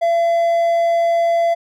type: tone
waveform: triangle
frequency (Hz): 677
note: E5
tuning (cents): +46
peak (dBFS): -11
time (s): 0.01-1.55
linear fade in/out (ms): 20
effects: none